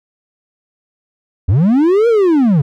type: linear two-way sweep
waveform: triangle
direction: up then down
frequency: 76 to 479.8 to 129.3 Hz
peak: -6 dBFS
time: 1.48-2.62 s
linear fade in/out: 10 ms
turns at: 2.08 s
effects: none